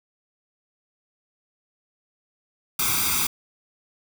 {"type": "noise with comb filter", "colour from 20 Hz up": "white", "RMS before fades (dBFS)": -23, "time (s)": [2.79, 3.27], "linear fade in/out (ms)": 5, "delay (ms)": 0.84, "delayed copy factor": 0.95, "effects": []}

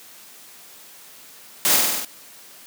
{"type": "noise with echo", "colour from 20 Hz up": "white", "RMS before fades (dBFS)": -18, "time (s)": [1.65, 1.76], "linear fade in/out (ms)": 0, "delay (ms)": 48, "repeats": 6, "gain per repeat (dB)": -2, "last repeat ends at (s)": 2.048, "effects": ["white hiss -45 dBFS RMS until 2.66 s", "high-pass 150 Hz 12 dB/octave"]}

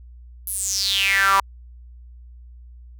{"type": "tone with high-pass filter sweep", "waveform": "sawtooth", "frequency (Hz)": 196, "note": "G3", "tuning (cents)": 0, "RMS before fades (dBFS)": -20, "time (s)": [0.47, 1.4], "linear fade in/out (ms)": 2, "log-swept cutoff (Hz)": [12000, 1000], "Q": 7.3, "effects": ["added 60 Hz sine -40 dBFS peak until 2.99 s"]}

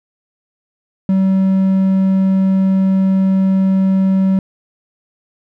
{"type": "tone", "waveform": "triangle", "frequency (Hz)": 191.1, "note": "G3", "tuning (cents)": -44, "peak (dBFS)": -8, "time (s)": [1.09, 4.39], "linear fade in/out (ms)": 2, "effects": []}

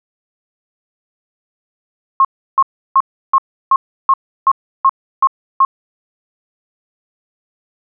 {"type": "tone bursts", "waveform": "sine", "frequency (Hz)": 1077, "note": "C6", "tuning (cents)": 50, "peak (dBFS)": -6, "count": 10, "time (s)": [2.2, 5.65], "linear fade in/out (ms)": 2, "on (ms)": 48, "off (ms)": 330, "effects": []}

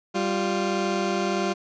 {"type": "tone pair together", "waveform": "20% pulse", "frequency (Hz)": [195.36, 349.2], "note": ["G3", "F4"], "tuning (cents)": [-6, 0], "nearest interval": "minor seventh", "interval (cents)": 1006, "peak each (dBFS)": -21, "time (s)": [0.14, 1.54], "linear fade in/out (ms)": 20, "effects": ["resampled to 16000 Hz"]}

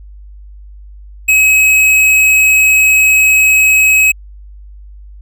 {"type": "tone with tanh clipping", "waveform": "sine", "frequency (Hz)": 2555, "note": "D#7", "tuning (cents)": 45, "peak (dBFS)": -7, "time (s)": [1.28, 4.12], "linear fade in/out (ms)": 10, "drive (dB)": 17, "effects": ["added 50 Hz sine -31 dBFS peak until 5.21 s"]}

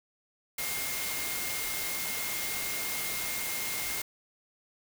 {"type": "tone in noise", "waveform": "sine", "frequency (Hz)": 2128, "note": "C7", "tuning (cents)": 29, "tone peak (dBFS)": -39, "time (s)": [0.58, 4.02], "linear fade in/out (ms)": 5, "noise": "white", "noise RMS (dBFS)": -34, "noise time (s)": [0.58, 4.02], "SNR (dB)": -8, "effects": []}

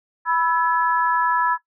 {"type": "chord", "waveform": "sine", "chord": "E major", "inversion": "second", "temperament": "equal with one note detuned", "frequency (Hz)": [987.8, 1318.5, 1700], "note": ["B5", "E6", "G#6"], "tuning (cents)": [0, 0, 40], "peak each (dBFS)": [-20, -23, -22], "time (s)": [0.25, 1.58], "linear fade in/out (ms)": 50, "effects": ["noise-tail reverb RT60 0.1 s tail -17 dB re dry"]}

